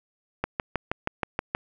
click train, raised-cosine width 0.5 ms, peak -10 dBFS, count 8, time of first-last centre 0.44-1.549 s, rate 6.31 Hz, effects none

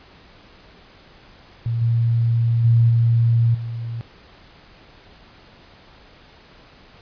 sine tone with level steps, 116.3 Hz, A#2, 4 cents flat, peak -19 / -15 / -11 / -13 / -25 dBFS, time 1.66-4.01 s, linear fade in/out 0 ms, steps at 1.81 / 2.64 / 2.89 / 3.54 s, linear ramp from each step 10 ms, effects pink hiss -48 dBFS RMS until 7.01 s + resampled to 11025 Hz

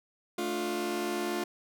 sawtooth chord, D minor, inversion second, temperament just, 220.2 / 293.7 / 352.4 Hz, A3 / D4 / F4, +2 / 0 / +16 cents, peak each -33 / -34 / -28 dBFS, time 0.38-1.44 s, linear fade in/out 5 ms, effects none

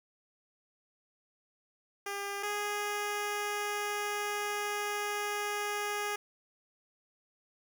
10% pulse tone pair in turn, 401.5 / 413.5 Hz, G4 / G#4, +41 / -8 cents, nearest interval minor second, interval 51 cents, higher second, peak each -27 / -24 dBFS, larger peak second, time 2.06-2.43 / 2.43-6.16 s, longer second, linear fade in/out 5 ms, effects 11-bit

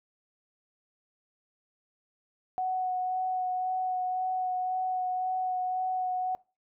sine tone with vibrato, 740 Hz, F#5, in tune, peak -27 dBFS, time 2.58-6.35 s, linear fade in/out 0 ms, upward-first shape sine, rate 1.9 Hz, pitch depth 12 cents each way, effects noise-tail reverb RT60 0.3 s tail -22 dB re dry

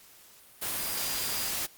sine tone in noise, 4853 Hz, D#8, 44 cents flat, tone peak -39 dBFS, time 0.77-1.51 s, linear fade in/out 20 ms, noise white, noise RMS -32 dBFS, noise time 0.61-1.67 s, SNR -10 dB, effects white hiss -55 dBFS RMS until 1.77 s + Opus 48 kbps

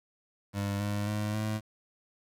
25% pulse tone with pitch steps, 100.5 / 102.91 / 105.37 / 107.9 Hz, G2 / G#2 / G#2 / A2, +44 / -15 / +26 / -33 cents, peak -26 dBFS, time 0.53-1.61 s, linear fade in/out 50 ms, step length 270 ms, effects resampled to 32000 Hz + 9-bit

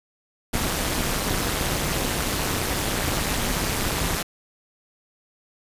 pink noise with amplitude modulation, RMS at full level -21 dBFS, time 0.53-4.23 s, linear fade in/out 10 ms, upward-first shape sine, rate 212 Hz, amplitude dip 85%, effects resampled to 32000 Hz

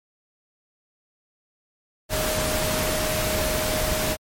sine tone in noise, 622.3 Hz, D#5, in tune, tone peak -27 dBFS, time 2.09-4.17 s, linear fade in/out 50 ms, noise pink, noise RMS -25 dBFS, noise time 2.09-4.17 s, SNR -5 dB, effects MP3 64 kbps

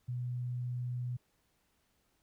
sine tone, 123.4 Hz, B2, 1 cent flat, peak -34 dBFS, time 0.08-1.17 s, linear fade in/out 10 ms, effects pink hiss -75 dBFS RMS until 2.22 s

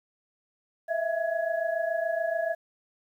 sine tone cluster, 644 / 671 / 1678 Hz, E5 / E5 / G#6, -41 / +31 / +17 cents, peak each -30 / -28 / -35 dBFS, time 0.88-2.55 s, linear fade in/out 20 ms, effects 10-bit

